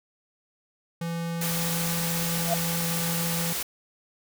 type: tone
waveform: square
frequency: 168.1 Hz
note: E3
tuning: 34 cents sharp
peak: -29 dBFS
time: 1.01-3.53 s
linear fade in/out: 5 ms
type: noise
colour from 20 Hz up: white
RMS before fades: -30 dBFS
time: 1.41-3.63 s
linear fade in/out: 5 ms
type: tone with exponential growth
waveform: sine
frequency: 681 Hz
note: F5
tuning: 44 cents flat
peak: -19 dBFS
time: 2.41-2.54 s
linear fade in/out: 5 ms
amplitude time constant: 27 ms
effects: none